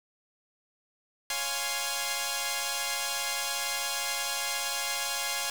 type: chord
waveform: 5% pulse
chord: Db major seventh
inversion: none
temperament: equal with one note detuned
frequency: 556.6 / 698.5 / 830.6 / 1046.5 Hz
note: Db5 / F5 / Ab5 / C6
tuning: +7 / 0 / 0 / 0 cents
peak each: -26 / -25 / -22 / -24 dBFS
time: 1.3-5.5 s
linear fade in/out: 2 ms
effects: 7-bit